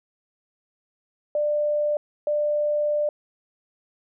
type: tone bursts at uneven times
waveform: sine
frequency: 594 Hz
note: D5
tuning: 20 cents sharp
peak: -20 dBFS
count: 2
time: 1.35-1.97 / 2.27-3.09 s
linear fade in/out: 2 ms
effects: none